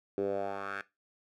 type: tone with band-pass filter sweep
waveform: 10% pulse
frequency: 98.9 Hz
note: G2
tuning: 16 cents sharp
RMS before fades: -35 dBFS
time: 0.18-0.81 s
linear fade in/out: 0 ms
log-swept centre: 380 to 1700 Hz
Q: 3.2
effects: noise-tail reverb RT60 0.2 s tail -17 dB re dry